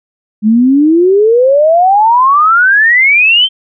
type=exponential sweep; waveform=sine; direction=up; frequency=207.3 to 3172 Hz; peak=-4 dBFS; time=0.42-3.49 s; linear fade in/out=50 ms; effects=none